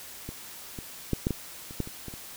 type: clicks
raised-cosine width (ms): 3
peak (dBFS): -23 / -24 / -12 / -12 / -15 / -29 / -15 / -27 / -25 / -29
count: 10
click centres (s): 0.29 / 0.788 / 1.133 / 1.269 / 1.307 / 1.709 / 1.803 / 1.874 / 2.083 / 2.139
effects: white hiss -44 dBFS RMS until 2.36 s